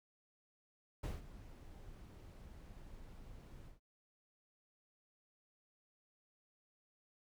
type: noise with ADSR envelope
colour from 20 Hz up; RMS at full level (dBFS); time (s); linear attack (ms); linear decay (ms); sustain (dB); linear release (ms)
brown; -38; 1.03-3.8; 10; 170; -16; 140
effects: none